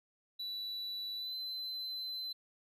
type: tone with pitch glide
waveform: triangle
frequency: 3951 to 4053 Hz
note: B7 to B7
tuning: 0 to +44 cents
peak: -37 dBFS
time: 0.39-2.33 s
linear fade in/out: 10 ms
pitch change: +44 cents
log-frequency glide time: 1.16-1.36 s
effects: none